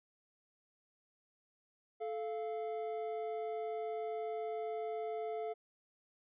triangle tone pair together, 436.4 / 692.7 Hz, A4 / F5, -14 / -14 cents, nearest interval minor sixth, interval 800 cents, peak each -37 / -39 dBFS, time 2-5.54 s, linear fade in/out 20 ms, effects resampled to 8000 Hz

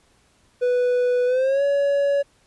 triangle tone with pitch glide, 493.9 to 564.1 Hz, B4 to C#5, 0 to +30 cents, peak -15 dBFS, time 0.61-2.23 s, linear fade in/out 20 ms, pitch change +230 cents, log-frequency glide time 1.26-1.63 s, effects pink hiss -60 dBFS RMS until 2.46 s + resampled to 24000 Hz

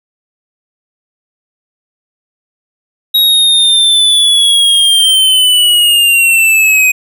square linear sweep, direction down, 3809 to 2500 Hz, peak -6 dBFS, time 3.14-6.92 s, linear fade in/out 10 ms, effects none

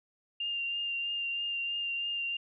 sine tone with vibrato, 2794 Hz, F7, in tune, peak -31 dBFS, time 0.4-2.37 s, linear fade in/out 5 ms, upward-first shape triangle, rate 3.1 Hz, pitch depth 20 cents each way, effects none

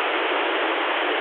pink band-pass noise, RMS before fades -23 dBFS, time 0-1.2 s, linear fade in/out 0 ms, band 310 to 3300 Hz, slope 96 dB/octave, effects none

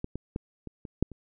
clicks, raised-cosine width 3 ms, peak -19 / -21 / -18 / -26 / -27 / -10 / -30 dBFS, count 7, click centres 0.044 / 0.156 / 0.361 / 0.673 / 0.852 / 1.026 / 1.117 s, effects none

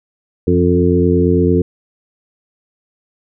harmonic tone with a mistuned harmonic, 88.9 Hz, F2, 31 cents sharp, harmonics 1 / 2 / 3 / 4 / 5, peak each -16 / -16 / -16 / -16 / -16 dBFS, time 0.47-1.62 s, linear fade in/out 5 ms, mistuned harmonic 2, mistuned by -48 cents, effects none

